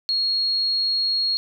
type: tone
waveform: sine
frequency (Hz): 4296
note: C8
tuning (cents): +45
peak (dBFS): -19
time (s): 0.09-1.37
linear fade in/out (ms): 0
effects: none